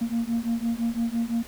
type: beating tone pair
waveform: sine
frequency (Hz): 229.1 / 235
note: A#3 / A#3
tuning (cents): -30 / +14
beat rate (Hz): 5.9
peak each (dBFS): -25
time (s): 0.01-1.43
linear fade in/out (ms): 10
effects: tanh soft clip ceiling -20 dBFS + pink hiss -45 dBFS RMS until 1.47 s